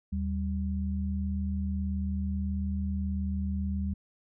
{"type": "tone pair together", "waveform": "sine", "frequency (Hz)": [77.24, 195.6], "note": ["D#2", "G3"], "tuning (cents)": [-12, -4], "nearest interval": "octave + major third", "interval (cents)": 1608, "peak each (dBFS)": [-30, -32], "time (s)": [0.12, 3.94], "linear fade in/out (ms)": 10, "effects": []}